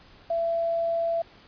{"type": "tone with quantisation", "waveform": "sine", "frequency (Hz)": 670, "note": "E5", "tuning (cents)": 28, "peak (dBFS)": -23, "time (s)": [0.3, 1.22], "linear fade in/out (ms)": 5, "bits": 8, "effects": ["pink hiss -53 dBFS RMS until 1.47 s", "resampled to 11025 Hz"]}